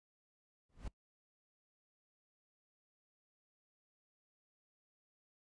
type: noise with exponential growth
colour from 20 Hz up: brown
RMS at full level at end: -40 dBFS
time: 0.69-0.88 s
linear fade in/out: 5 ms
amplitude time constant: 41 ms
effects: noise-tail reverb RT60 0.1 s tail -22 dB re dry + resampled to 22050 Hz